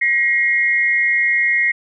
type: tone pair together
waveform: sine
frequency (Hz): 1900 / 2140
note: A#6 / C7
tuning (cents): +33 / +38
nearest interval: major second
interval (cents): 205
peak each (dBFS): -16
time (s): 0.01-1.72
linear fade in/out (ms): 10
effects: none